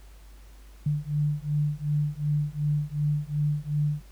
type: beating tone pair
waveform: sine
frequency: 146.83 / 149.53 Hz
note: D3 / D3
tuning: 0 / +32 cents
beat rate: 2.7 Hz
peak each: -27 / -27 dBFS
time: 0.86-4.02 s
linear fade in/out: 5 ms
effects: added 50 Hz sine -46 dBFS peak until 4.11 s + pink hiss -58 dBFS RMS until 4.11 s